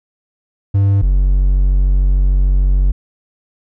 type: tone pair in turn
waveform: triangle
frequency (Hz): 99.1 / 46.77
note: G2 / F#1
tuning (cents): +19 / +19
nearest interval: octave + minor second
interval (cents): 1300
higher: first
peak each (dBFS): -7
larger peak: neither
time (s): 0.74-1.02 / 1.02-2.92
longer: second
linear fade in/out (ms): 10
effects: none